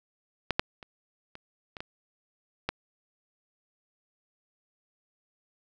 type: clicks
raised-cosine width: 0.3 ms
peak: -10 / -6 / -28 / -27 / -24 / -20 / -12 dBFS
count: 7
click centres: 0.507 / 0.595 / 0.828 / 1.354 / 1.768 / 1.805 / 2.69 s
effects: none